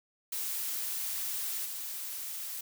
blue noise with level steps, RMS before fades -35 / -39 dBFS, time 0.32-2.61 s, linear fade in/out 5 ms, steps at 1.65 s, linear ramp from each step 10 ms, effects none

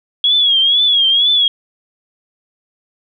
sine tone with vibrato, 3322 Hz, G#7, in tune, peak -9 dBFS, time 0.24-1.48 s, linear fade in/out 2 ms, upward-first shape triangle, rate 2.1 Hz, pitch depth 110 cents each way, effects none

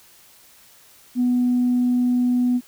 sine tone, 246.9 Hz, B3, in tune, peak -15 dBFS, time 1.15-2.61 s, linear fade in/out 50 ms, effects tanh soft clip ceiling -12 dBFS + white hiss -51 dBFS RMS until 2.67 s

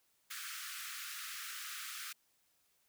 pink high-pass noise, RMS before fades -45 dBFS, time 0.3-2.13 s, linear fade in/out 10 ms, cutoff 1200 Hz, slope 96 dB/octave, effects white hiss -75 dBFS RMS until 2.88 s

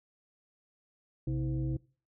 sine tone with frequency modulation, 132.3 Hz, C3, 20 cents sharp, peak -29 dBFS, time 1.27-1.77 s, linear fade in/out 5 ms, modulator 191 Hz, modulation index 0.88, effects noise-tail reverb RT60 0.4 s tail -23 dB re dry

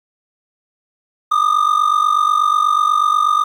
triangle ring-modulated tone, 1217 Hz, D#6, 39 cents flat, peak -7 dBFS, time 1.31-3.44 s, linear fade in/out 10 ms, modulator 24.1 Hz, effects 8-bit

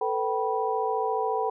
sine tone cluster, 443.2 / 497.4 / 772 / 978 Hz, A4 / B4 / G5 / B5, +13 / +12 / -27 / -17 cents, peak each -28 / -33 / -29 / -30 dBFS, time 0.01-1.5 s, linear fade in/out 5 ms, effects none

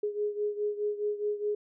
sine beating tone pair, 415.3 / 420.1 Hz, G#4 / G#4, 0 / +20 cents, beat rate 4.8 Hz, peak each -30 / -34 dBFS, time 0.03-1.55 s, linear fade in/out 5 ms, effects none

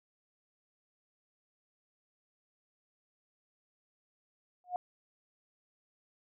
sine tone with exponential growth, 720 Hz, F#5, 47 cents flat, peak -27 dBFS, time 4.64-4.76 s, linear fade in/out 1 ms, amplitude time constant 25 ms, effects none

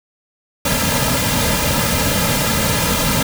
pink noise with comb filter, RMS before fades -17 dBFS, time 0.65-3.23 s, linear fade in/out 5 ms, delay 2.7 ms, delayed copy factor -0.75, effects none

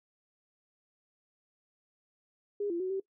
sine tone with pitch steps, 408.7 / 342.2 / 372.4 / 385.9 Hz, G#4 / F4 / F#4 / G4, -28 / -35 / +11 / -27 cents, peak -30 dBFS, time 2.6-3 s, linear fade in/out 5 ms, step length 100 ms, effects noise-tail reverb RT60 0.1 s tail -20 dB re dry

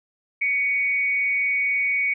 sine tone with amplitude modulation, 2239 Hz, C#7, 17 cents sharp, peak -17 dBFS, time 0.41-2.14 s, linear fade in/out 10 ms, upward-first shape sine, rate 221 Hz, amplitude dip 50%, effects none

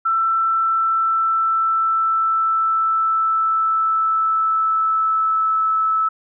sine tone with pitch glide, 1335 to 1306.8 Hz, E6 to E6, +22 to -15 cents, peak -15 dBFS, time 0.05-6.09 s, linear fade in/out 10 ms, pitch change -37 cents, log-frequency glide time 0.35-5.68 s, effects none

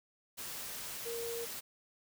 sine tone in noise, 466.2 Hz, A#4, in tune, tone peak -38 dBFS, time 1.05-1.46 s, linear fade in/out 20 ms, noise white, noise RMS -43 dBFS, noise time 0.37-1.61 s, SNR +2 dB, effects none

